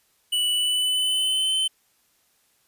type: tone with pitch glide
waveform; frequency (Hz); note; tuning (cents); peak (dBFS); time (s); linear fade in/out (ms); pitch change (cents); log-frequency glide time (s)
square; 2960 to 3066; F#7 to G7; 0 to -39; -21; 0.32-1.68; 10; +61; 0.51-1.55
effects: white hiss -65 dBFS RMS until 2.67 s + resampled to 32000 Hz